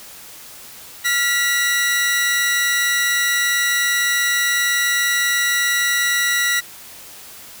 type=tone pair together; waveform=sawtooth; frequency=1396.9 / 1946.1 Hz; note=F6 / B6; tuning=0 / -26 cents; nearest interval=tritone; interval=574 cents; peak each=-21 / -13 dBFS; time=1.04-6.61 s; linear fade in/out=20 ms; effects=white hiss -39 dBFS RMS until 7.6 s